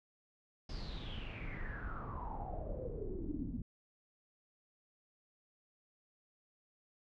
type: noise with low-pass filter sweep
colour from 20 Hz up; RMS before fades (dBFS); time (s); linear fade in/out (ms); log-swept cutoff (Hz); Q
brown; -42; 0.69-3.62; 5; 5100 to 220; 9.7
effects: none